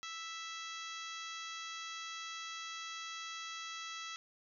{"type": "harmonic tone", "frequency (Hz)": 659, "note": "E5", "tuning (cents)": -1, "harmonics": [2, 3, 4, 5, 6, 7, 8, 9, 10], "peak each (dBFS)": [-47, -50, -51, -49, -52, -57, -57, -54, -56], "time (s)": [0.03, 4.16], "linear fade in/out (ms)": 0, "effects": []}